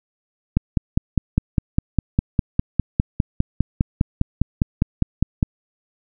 click train, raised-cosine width 5 ms, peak -3 dBFS, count 25, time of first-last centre 0.57-5.428 s, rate 4.94 Hz, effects none

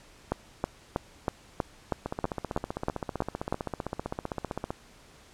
two click trains, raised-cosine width 1 ms, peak -12 / -17 dBFS, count 11 / 42, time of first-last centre 0.32-3.525 / 2.06-4.705 s, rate 3.12 / 15.5 Hz, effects pink hiss -55 dBFS RMS until 5.33 s + low-pass 9000 Hz 12 dB/octave

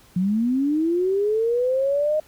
sine linear sweep, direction up, 174.61 to 622.3 Hz, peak -18 dBFS, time 0.16-2.2 s, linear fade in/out 5 ms, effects pink hiss -53 dBFS RMS until 2.27 s

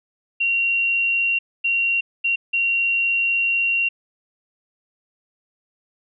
sine tone bursts at uneven times, 2752 Hz, F7, 26 cents flat, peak -17 dBFS, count 4, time 0.4-1.39 / 1.64-2.01 / 2.24-2.36 / 2.53-3.89 s, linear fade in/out 10 ms, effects none

